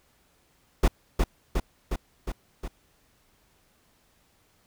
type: noise with echo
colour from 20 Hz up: brown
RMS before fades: -18 dBFS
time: 0.83-0.88 s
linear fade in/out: 5 ms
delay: 360 ms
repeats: 5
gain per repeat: -3 dB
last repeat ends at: 2.68 s
effects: pink hiss -65 dBFS RMS until 4.66 s